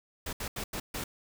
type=noise bursts at uneven times; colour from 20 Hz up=pink; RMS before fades=-36 dBFS; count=5; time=0.26-0.33 / 0.4-0.48 / 0.56-0.64 / 0.73-0.8 / 0.94-1.04 s; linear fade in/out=5 ms; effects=none